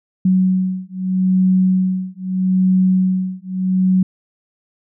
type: beating tone pair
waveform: sine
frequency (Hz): 185.8 / 186.59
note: F#3 / F#3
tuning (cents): +7 / +15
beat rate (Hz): 0.79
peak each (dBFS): -16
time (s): 0.25-4.03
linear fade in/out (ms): 5
effects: none